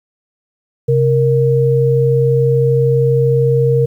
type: tone pair together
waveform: sine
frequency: 133.03 / 466.2 Hz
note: C3 / A#4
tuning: +29 / 0 cents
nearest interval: octave + minor seventh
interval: 2171 cents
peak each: -12 dBFS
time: 0.88-3.86 s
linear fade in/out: 10 ms
effects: 8-bit